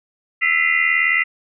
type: tone cluster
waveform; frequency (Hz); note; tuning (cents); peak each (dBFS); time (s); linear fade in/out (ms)
sine; 1323 / 1987 / 2066 / 2447 / 2753; E6 / B6 / C7 / D#7 / F7; +6 / +10 / -22 / -29 / -25; -27 / -18 / -18 / -25 / -24; 0.41-1.24; 20
effects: none